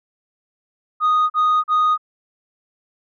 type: tone bursts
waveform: sine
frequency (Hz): 1241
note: D#6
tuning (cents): -5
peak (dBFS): -11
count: 3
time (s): 1-1.978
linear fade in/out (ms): 50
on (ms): 300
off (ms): 39
effects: tanh soft clip ceiling -12 dBFS

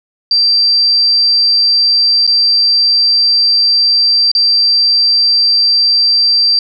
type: tone with dropouts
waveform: sine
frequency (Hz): 4699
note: D8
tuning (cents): 0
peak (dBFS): -7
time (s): 0.31-6.59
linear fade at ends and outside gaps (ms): 2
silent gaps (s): 2.267-2.275 / 4.316-4.35
effects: none

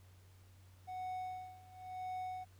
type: tone with tremolo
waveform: triangle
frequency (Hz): 740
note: F#5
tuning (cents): 0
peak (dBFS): -37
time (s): 0.87-2.45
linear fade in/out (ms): 20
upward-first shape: sine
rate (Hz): 0.96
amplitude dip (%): 90
effects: added 93 Hz sine -59 dBFS peak until 2.59 s + pink hiss -69 dBFS RMS until 2.59 s

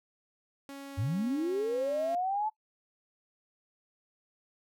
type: tone with pitch glide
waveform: sawtooth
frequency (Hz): 277.2 to 270.9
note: C#4 to C#4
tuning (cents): 0 to -40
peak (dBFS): -38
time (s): 0.69-2.15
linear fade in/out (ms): 0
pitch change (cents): -40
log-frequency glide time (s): 0.87-2.01
type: linear sweep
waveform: sine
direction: up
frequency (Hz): 87.1 to 879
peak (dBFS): -28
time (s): 0.97-2.5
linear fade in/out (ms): 20
effects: noise-tail reverb RT60 0.1 s tail -23 dB re dry

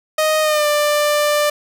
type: tone with pitch glide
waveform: sawtooth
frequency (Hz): 622.3 to 592.5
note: D#5 to D5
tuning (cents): 0 to +15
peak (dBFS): -10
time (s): 0.18-1.5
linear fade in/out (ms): 5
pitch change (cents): -85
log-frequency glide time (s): 0.41-0.67
effects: none

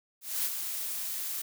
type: noise with ADSR envelope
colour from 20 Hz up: blue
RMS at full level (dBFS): -29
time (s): 0.21-1.42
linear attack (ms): 230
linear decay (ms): 48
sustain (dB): -6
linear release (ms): 6
effects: none

